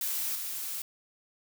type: noise with level steps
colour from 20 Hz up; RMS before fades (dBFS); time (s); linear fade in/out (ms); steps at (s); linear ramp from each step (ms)
blue; -32 / -36; 0.01-0.82; 2; 0.35; 5
effects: none